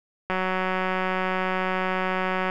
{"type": "click train", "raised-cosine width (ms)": 0.5, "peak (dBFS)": -11, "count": 410, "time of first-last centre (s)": [0.3, 2.499], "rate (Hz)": 186, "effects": []}